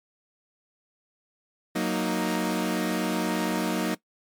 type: chord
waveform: sawtooth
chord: D# minor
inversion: first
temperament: equal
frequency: 185 / 233.1 / 311.1 Hz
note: F#3 / A#3 / D#4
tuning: 0 / 0 / 0 cents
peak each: -25 dBFS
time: 1.75-3.95 s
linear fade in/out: 10 ms
effects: noise-tail reverb RT60 0.1 s tail -19 dB re dry + MP3 96 kbps